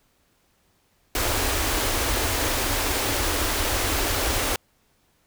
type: band-stop noise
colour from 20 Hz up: pink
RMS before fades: -24 dBFS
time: 1.15-4.56 s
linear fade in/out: 2 ms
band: 110 to 250 Hz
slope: 48 dB/octave
effects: pink hiss -65 dBFS RMS until 5.26 s